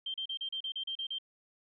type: tone bursts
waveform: sine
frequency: 3153 Hz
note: G7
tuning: 9 cents sharp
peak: -34 dBFS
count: 10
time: 0.06-1.185 s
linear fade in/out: 5 ms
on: 81 ms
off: 35 ms
effects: none

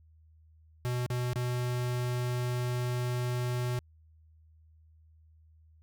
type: tone with dropouts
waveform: square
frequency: 123.47 Hz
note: B2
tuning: in tune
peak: -30 dBFS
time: 0.85-3.79 s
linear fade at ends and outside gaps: 0 ms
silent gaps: 1.063-1.102 / 1.332-1.358 s
effects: added 79 Hz sine -57 dBFS peak until 5.82 s

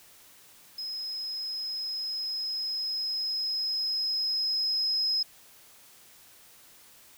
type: tone with level ramp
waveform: sine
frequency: 5110 Hz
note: D#8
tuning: 45 cents sharp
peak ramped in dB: -33 to -24 dBFS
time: 0.78-5.23 s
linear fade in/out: 5 ms
effects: white hiss -55 dBFS RMS until 7.17 s

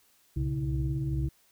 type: tone cluster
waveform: sine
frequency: 65 / 67.3 / 119.3 / 137.4 / 323.9 Hz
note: C2 / C2 / A#2 / C#3 / E4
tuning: -11 / +49 / +41 / -15 / -30 cents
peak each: -33 / -37 / -38 / -29 / -37 dBFS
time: 0.36-1.29 s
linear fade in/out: 10 ms
effects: tanh soft clip ceiling -18 dBFS + white hiss -65 dBFS RMS until 1.51 s

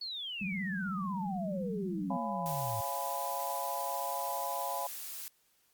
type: exponential sweep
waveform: sine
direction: down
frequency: 4500 to 103.83 Hz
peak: -37 dBFS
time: 0.01-2.81 s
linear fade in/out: 5 ms
type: tone with vibrato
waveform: sine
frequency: 190 Hz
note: F#3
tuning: 46 cents sharp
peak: -34 dBFS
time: 0.41-2.17 s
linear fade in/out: 5 ms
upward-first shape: triangle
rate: 16 Hz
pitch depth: 170 cents each way
type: chord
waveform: sine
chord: C# dominant seventh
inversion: none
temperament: just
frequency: 554.4 / 693 / 831.5 / 997.9 Hz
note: C#5 / E#5 / G#5 / B5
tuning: 0 / -14 / +2 / +18 cents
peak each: -42 / -39 / -39 / -38 dBFS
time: 2.1-4.87 s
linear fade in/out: 5 ms
type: noise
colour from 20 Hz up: blue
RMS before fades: -42 dBFS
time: 2.46-5.28 s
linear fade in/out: 0 ms
effects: white hiss -71 dBFS RMS until 5.73 s + Opus 48 kbps

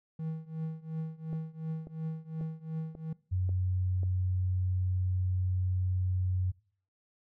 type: tone with tremolo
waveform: triangle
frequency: 159.7 Hz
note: D#3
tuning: 45 cents sharp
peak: -29 dBFS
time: 0.19-3.13 s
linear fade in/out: 5 ms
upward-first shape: triangle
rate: 2.8 Hz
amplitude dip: 95%
type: click train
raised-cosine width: 2 ms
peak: -32 dBFS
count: 6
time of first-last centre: 1.33-4.033 s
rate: 1.85 Hz
type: tone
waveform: sine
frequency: 92.1 Hz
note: F#2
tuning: 7 cents flat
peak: -27 dBFS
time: 3.31-6.52 s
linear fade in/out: 20 ms
effects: noise-tail reverb RT60 0.5 s tail -22 dB re dry

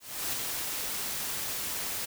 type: noise with ADSR envelope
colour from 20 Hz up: white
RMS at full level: -31 dBFS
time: 0-2.06 s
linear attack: 330 ms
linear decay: 4 ms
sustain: -3 dB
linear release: 16 ms
effects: none

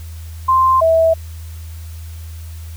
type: tone pair in turn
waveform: sine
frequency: 1046.5 / 651.7 Hz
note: C6 / E5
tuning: 0 / -20 cents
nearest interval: minor sixth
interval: 820 cents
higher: first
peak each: -9 dBFS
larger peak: neither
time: 0.48-0.81 / 0.81-1.14 s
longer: neither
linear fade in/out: 10 ms
effects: added 81 Hz sine -28 dBFS peak until 2.76 s + white hiss -44 dBFS RMS until 2.76 s

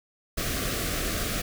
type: band-stop noise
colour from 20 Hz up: pink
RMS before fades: -29 dBFS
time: 0.37-1.42 s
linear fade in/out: 10 ms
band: 740 to 1100 Hz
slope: 96 dB/octave
effects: none

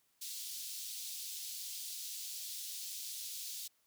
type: high-pass noise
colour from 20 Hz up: pink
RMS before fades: -44 dBFS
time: 0.21-3.68 s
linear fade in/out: 10 ms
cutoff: 3700 Hz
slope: 24 dB/octave
effects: white hiss -75 dBFS RMS until 3.86 s

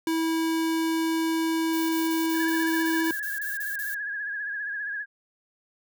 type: tone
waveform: square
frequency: 325.2 Hz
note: E4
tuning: 23 cents flat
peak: -24 dBFS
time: 0.07-3.11 s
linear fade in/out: 2 ms
type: noise bursts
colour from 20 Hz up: violet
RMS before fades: -37 dBFS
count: 12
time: 1.73-3.947 s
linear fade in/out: 5 ms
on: 160 ms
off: 27 ms
type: tone with vibrato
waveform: sine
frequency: 1661.2 Hz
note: G#6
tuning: in tune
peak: -29 dBFS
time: 2.33-5.06 s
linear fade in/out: 50 ms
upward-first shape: triangle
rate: 15 Hz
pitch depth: 74 cents each way
effects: none

